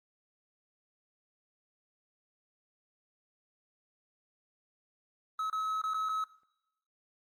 triangle tone with dropouts, 1286 Hz, E6, 43 cents flat, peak -29 dBFS, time 5.39-6.24 s, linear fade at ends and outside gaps 2 ms, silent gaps 5.499-5.528 / 5.816-5.838 / 5.936-5.943 / 6.088-6.092 s, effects noise-tail reverb RT60 0.8 s tail -17 dB re dry + Opus 24 kbps

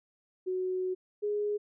sine tone pair in turn, 370 / 415.3 Hz, F#4 / G#4, 0 / 0 cents, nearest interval major second, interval 200 cents, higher second, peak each -29 / -28 dBFS, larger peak second, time 0.46-0.95 / 1.22-1.58 s, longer first, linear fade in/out 20 ms, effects none

